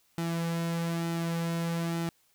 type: tone with flanger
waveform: sawtooth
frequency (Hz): 167.5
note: E3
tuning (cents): +28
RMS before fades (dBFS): -31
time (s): 0.18-2.09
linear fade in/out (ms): 0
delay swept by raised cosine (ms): 1.8 to 3.5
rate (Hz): 1.1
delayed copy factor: -0.55
effects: white hiss -68 dBFS RMS until 2.34 s